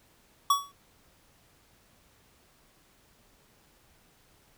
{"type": "tone with exponential decay", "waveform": "square", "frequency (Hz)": 1128, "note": "C#6", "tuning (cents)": 30, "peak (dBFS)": -18, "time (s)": [0.5, 0.72], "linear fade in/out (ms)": 5, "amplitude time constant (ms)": 46, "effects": ["pink hiss -63 dBFS RMS until 4.57 s"]}